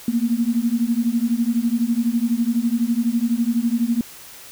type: beating tone pair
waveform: sine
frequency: 228.4 / 240.4 Hz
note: A#3 / B3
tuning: -35 / -46 cents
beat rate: 12 Hz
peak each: -20 dBFS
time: 0.08-4.01 s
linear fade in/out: 2 ms
effects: white hiss -41 dBFS RMS until 4.51 s